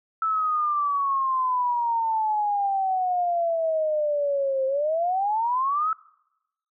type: exponential two-way sweep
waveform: sine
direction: down then up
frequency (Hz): 1320 to 526 to 1320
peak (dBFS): -21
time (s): 0.22-5.93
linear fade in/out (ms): 2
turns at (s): 4.66
effects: noise-tail reverb RT60 0.9 s tail -23 dB re dry